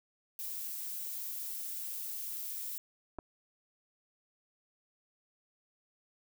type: noise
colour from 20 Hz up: violet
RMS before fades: -40 dBFS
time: 0.39-2.78 s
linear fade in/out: 0 ms
type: clicks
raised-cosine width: 1 ms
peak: -28 dBFS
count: 2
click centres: 3.186 / 3.189 s
effects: none